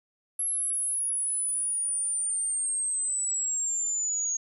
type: linear sweep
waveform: sine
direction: down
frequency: 11175 to 6600 Hz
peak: -26 dBFS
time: 0.39-4.37 s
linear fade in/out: 5 ms
effects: none